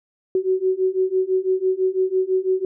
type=beating tone pair; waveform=sine; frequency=371.9 / 377.9 Hz; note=F#4 / F#4; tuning=+9 / +37 cents; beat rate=6 Hz; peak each=-21 / -20 dBFS; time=0.35-2.65 s; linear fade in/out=2 ms; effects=none